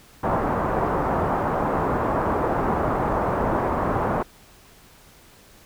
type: low-pass noise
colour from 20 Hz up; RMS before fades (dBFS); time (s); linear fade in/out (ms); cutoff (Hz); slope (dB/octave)
white; -23; 0.23-4.23; 10; 1100; 24
effects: pink hiss -51 dBFS RMS until 5.65 s